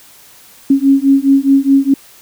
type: beating tone pair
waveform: sine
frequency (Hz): 271.7 / 276.5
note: C#4 / C#4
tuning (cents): -35 / -4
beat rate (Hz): 4.8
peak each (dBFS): -10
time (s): 0.7-1.94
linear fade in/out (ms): 5
effects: white hiss -42 dBFS RMS until 2.21 s